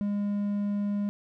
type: tone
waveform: triangle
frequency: 204 Hz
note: G#3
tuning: 31 cents flat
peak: -24 dBFS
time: 0.01-1.09 s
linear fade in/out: 0 ms
effects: none